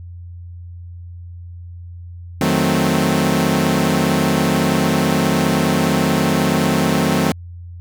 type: chord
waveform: sawtooth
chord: D# diminished seventh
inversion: none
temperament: equal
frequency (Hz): 155.56 / 185 / 220 / 261.6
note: D#3 / F#3 / A3 / C4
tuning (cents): 0 / 0 / 0 / 0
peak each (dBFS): -16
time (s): 2.41-7.32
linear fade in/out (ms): 2
effects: added 87 Hz sine -31 dBFS peak until 7.8 s